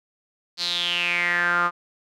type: tone with band-pass filter sweep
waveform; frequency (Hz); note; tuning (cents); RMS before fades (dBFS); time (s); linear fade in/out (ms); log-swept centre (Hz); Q
sawtooth; 174.61; F3; 0; -23; 0.57-1.71; 50; 4500 to 1200; 7.2
effects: none